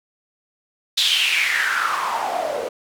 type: noise with band-pass filter sweep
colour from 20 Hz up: white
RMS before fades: -21 dBFS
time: 0.97-2.69 s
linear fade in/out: 10 ms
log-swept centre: 3800 to 480 Hz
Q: 5.6
effects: none